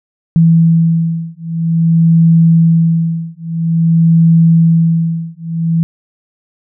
sine beating tone pair, 164.81 / 165.31 Hz, E3 / E3, 0 / +5 cents, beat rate 0.5 Hz, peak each -10 dBFS, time 0.36-5.83 s, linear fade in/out 0 ms, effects none

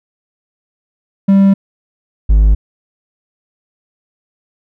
triangle tone pair in turn, 196 / 51.91 Hz, G3 / G#1, 0 / 0 cents, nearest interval octave + major seventh, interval 2300 cents, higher first, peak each -3 dBFS, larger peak neither, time 1.28-1.54 / 2.29-2.55 s, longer neither, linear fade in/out 10 ms, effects none

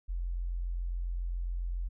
sine tone, 43.65 Hz, F1, in tune, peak -31 dBFS, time 0.08-1.89 s, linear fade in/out 20 ms, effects none

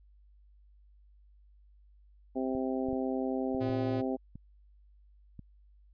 harmonic tone, 130.81 Hz, C3, in tune, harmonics 2 / 3 / 4 / 5 / 6, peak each -32 / -36 / -38 / -40 / -42 dBFS, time 2.35-4.17 s, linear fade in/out 20 ms
clicks, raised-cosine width 5 ms, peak -32 dBFS, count 7, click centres 2.551 / 2.887 / 2.93 / 3.548 / 3.694 / 4.356 / 5.393 s
square tone, 114.2 Hz, A#2, 35 cents flat, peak -35 dBFS, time 3.6-4.02 s, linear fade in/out 20 ms
effects added 50 Hz sine -57 dBFS peak until 5.93 s + resampled to 11025 Hz

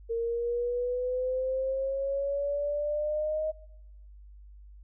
sine exponential sweep, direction up, 458.6 to 627 Hz, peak -27 dBFS, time 0.09-3.52 s, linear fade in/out 20 ms, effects noise-tail reverb RT60 0.9 s tail -23 dB re dry + added 50 Hz sine -47 dBFS peak until 4.83 s

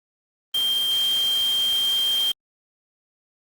sine tone in noise, 3177 Hz, G7, 23 cents sharp, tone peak -19 dBFS, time 0.54-2.32 s, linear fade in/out 5 ms, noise white, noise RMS -34 dBFS, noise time 0.54-2.32 s, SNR +12 dB, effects Opus 32 kbps

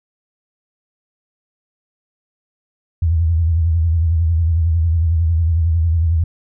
sine tone with vibrato, 82.41 Hz, E2, in tune, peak -12 dBFS, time 3.02-6.24 s, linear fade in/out 5 ms, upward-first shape sine, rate 11 Hz, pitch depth 86 cents each way, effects none

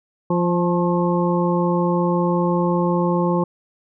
harmonic tone with a mistuned harmonic, 174.61 Hz, F3, in tune, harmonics 1 / 2 / 3 / 5 / 6, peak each -19 / -22 / -24 / -26 / -27 dBFS, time 0.3-3.44 s, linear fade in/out 5 ms, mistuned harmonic 6, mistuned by +43 cents, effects none

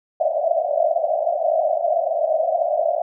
white band-pass noise, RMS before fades -20 dBFS, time 0.2-3.02 s, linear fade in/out 5 ms, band 600 to 690 Hz, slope 96 dB/octave, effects none

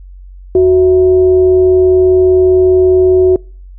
sine tone with frequency modulation, 370 Hz, F#4, in tune, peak -4 dBFS, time 0.55-3.36 s, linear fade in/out 2 ms, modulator 289 Hz, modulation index 0.31, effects noise-tail reverb RT60 0.4 s tail -26 dB re dry + added 46 Hz sine -30 dBFS peak until 3.78 s

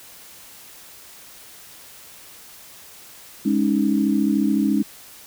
sine chord, Ab suspended fourth, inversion none, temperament equal, 207.7 / 277.2 / 311.1 Hz, Ab3 / Db4 / Eb4, 0 / 0 / 0 cents, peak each -20 / -21 / -22 dBFS, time 3.45-4.83 s, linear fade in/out 10 ms, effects white hiss -44 dBFS RMS until 5.26 s

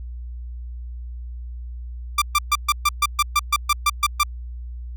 sawtooth tone bursts, 1181 Hz, D6, 9 cents sharp, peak -11 dBFS, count 13, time 2.18-4.234 s, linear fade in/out 5 ms, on 38 ms, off 130 ms, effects added 60 Hz sine -30 dBFS peak until 4.96 s

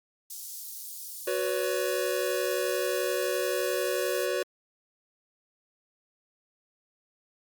white high-pass noise, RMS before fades -40 dBFS, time 0.3-4.26 s, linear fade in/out 5 ms, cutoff 4700 Hz, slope 24 dB/octave
square chord, F# suspended fourth, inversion none, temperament equal with one note detuned, 370 / 493.9 / 565.4 Hz, F#4 / B4 / C#5, 0 / 0 / +34 cents, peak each -32 dBFS, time 1.27-4.43 s, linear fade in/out 5 ms
effects Opus 48 kbps

